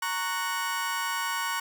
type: chord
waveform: 30% pulse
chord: F# major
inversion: first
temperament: just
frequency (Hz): 925 / 1110 / 1480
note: A#5 / C#6 / F#6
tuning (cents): -14 / +2 / 0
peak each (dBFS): -30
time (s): 0.02-1.6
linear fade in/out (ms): 5
effects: none